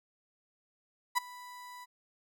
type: tone with ADSR envelope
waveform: 35% pulse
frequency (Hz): 987.8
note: B5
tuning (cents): 0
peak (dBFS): -22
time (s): 1.15-1.86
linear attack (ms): 26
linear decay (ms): 13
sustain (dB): -22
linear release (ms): 28
effects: none